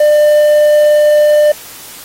triangle tone with quantisation, 598 Hz, D5, 31 cents sharp, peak -3 dBFS, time 0-1.52 s, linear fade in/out 5 ms, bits 5, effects white hiss -32 dBFS RMS until 2.04 s + AAC 48 kbps

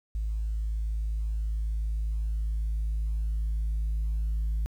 sine tone with level ramp, 53.7 Hz, A1, 41 cents flat, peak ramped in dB -26 to -23 dBFS, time 0.15-4.66 s, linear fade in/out 0 ms, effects tanh soft clip ceiling -24 dBFS + 10-bit

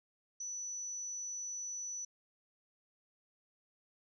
sine tone, 5950 Hz, F#8, 9 cents sharp, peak -39 dBFS, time 0.4-2.05 s, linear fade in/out 5 ms, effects none

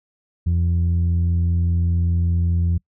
sine tone pair together, 85.29 / 170.4 Hz, F2 / F3, -40 / -42 cents, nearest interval octave, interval 1198 cents, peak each -15 / -24 dBFS, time 0.46-2.78 s, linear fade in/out 10 ms, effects noise-tail reverb RT60 0.1 s tail -26 dB re dry + tanh soft clip ceiling -12 dBFS

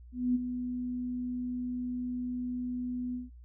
sine tone with ADSR envelope, 248.1 Hz, B3, 8 cents sharp, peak -23 dBFS, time 0.12-3.3 s, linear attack 230 ms, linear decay 23 ms, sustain -9 dB, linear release 160 ms, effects noise-tail reverb RT60 0.1 s tail -18 dB re dry + added 60 Hz sine -48 dBFS peak until 3.44 s

